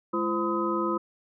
sine tone cluster, 211.4 / 339.8 / 517 / 1015 / 1264 Hz, G#3 / F4 / C5 / B5 / D#6, +31 / -47 / -21 / +47 / +27 cents, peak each -33 / -28 / -34 / -32 / -30 dBFS, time 0.13-0.98 s, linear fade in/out 10 ms, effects none

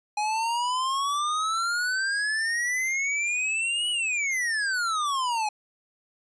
square exponential two-way sweep, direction up then down, 830.6 to 2960 to 830.6 Hz, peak -25 dBFS, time 0.17-5.49 s, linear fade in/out 5 ms, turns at 3.9 s, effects resampled to 22050 Hz

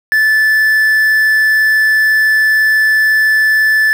triangle tone with quantisation, 1747 Hz, A6, 13 cents flat, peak -6 dBFS, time 0.12-3.93 s, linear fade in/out 0 ms, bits 5, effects none

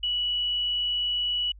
sine tone, 2942 Hz, F#7, 11 cents flat, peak -24 dBFS, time 0.03-1.52 s, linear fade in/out 5 ms, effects added 50 Hz sine -45 dBFS peak until 1.59 s

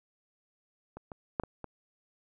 clicks, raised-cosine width 1 ms, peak -29 / -28 / -15 / -24 / -25 dBFS, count 5, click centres 0.97 / 1.118 / 1.398 / 1.436 / 1.643 s, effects none

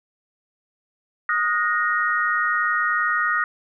sine tone cluster, 1243 / 1446 / 1865 Hz, D#6 / F#6 / A#6, -2 / -40 / 0 cents, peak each -23 dBFS, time 1.29-3.44 s, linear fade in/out 2 ms, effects none

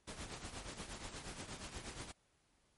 pink noise with tremolo, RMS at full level -45 dBFS, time 0.07-2.12 s, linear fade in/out 10 ms, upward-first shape triangle, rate 8.4 Hz, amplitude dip 70%, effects pink hiss -75 dBFS RMS until 2.77 s + MP3 48 kbps

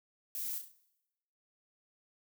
violet noise with echo, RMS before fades -39 dBFS, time 0.35-0.58 s, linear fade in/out 0 ms, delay 34 ms, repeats 4, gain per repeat -6 dB, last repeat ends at 0.716 s, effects noise-tail reverb RT60 0.9 s tail -19 dB re dry

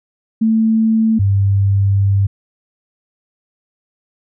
sine tone pair in turn, 222.1 / 98.93 Hz, A3 / G2, +16 / +16 cents, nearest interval octave + major second, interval 1400 cents, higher first, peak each -10 dBFS, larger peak neither, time 0.41-1.19 / 1.19-2.27 s, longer second, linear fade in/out 10 ms, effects none

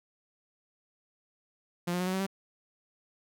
sawtooth tone with pitch steps, 174.61 / 178.38 / 182.24 / 186.17 / 190.19 / 194.3 Hz, F3 / F3 / F#3 / F#3 / F#3 / G3, 0 / +37 / -26 / +11 / +48 / -15 cents, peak -25 dBFS, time 1.87-2.266 s, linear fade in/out 10 ms, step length 66 ms, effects none

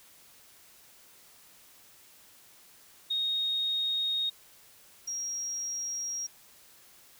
sine tone pair in turn, 3729 / 5636 Hz, A#7 / F8, 0 / +15 cents, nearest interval perfect fifth, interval 715 cents, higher second, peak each -27 / -32 dBFS, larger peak first, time 3.1-4.3 / 5.07-6.27 s, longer neither, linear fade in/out 10 ms, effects white hiss -57 dBFS RMS until 7.19 s

